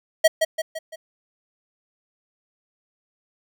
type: tone with echo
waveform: square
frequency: 640 Hz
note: D#5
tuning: 49 cents sharp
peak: -11 dBFS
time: 0.24-0.28 s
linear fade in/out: 10 ms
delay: 170 ms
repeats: 4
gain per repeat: -6 dB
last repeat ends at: 0.96 s
effects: none